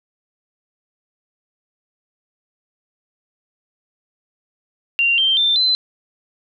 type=tone with pitch steps; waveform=sine; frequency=2769 / 3144 / 3570 / 4054 Hz; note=F7 / G7 / A7 / B7; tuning=-15 / +4 / +24 / +45 cents; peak=-13 dBFS; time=4.99-5.75 s; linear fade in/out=0 ms; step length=190 ms; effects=none